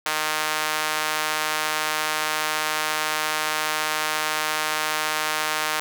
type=tone with high-pass filter; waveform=sawtooth; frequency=154.4 Hz; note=D#3; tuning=13 cents flat; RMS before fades=-25 dBFS; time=0.06-5.8 s; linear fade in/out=0 ms; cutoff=1100 Hz; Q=0.9; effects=none